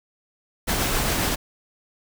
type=noise with tremolo; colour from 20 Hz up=pink; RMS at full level=-22 dBFS; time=0.67-1.36 s; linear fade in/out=20 ms; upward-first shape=triangle; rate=7.5 Hz; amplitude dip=25%; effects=none